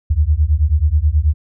sine beating tone pair, 71.3 / 80.6 Hz, C#2 / E2, +49 / -38 cents, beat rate 9.3 Hz, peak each -14 dBFS, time 0.1-1.34 s, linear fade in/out 10 ms, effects none

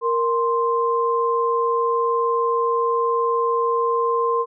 sine tone pair together, 466.2 / 1046.5 Hz, A#4 / C6, 0 / 0 cents, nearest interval octave + major second, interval 1400 cents, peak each -20 dBFS, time 0.01-4.46 s, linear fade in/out 50 ms, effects none

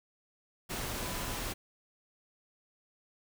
sine tone in noise, 1001 Hz, B5, 23 cents sharp, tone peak -48 dBFS, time 1-1.38 s, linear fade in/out 20 ms, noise pink, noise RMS -37 dBFS, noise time 0.69-1.54 s, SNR -14 dB, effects none

